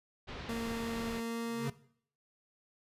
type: low-pass noise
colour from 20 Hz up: pink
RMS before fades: -44 dBFS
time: 0.27-1.21 s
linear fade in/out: 20 ms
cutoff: 4300 Hz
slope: 24 dB/octave
type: tone with pitch glide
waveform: 30% pulse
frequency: 230 to 231.7 Hz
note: A#3 to A#3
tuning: -23 to -10 cents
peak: -32 dBFS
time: 0.49-1.68 s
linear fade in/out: 2 ms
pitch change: +13 cents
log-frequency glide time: 1.21-1.42 s
type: tone with exponential growth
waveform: square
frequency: 138.59 Hz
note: C#3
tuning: in tune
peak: -32 dBFS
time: 1.42-1.7 s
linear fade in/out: 5 ms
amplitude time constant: 59 ms
effects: noise-tail reverb RT60 0.6 s tail -18 dB re dry + resampled to 32000 Hz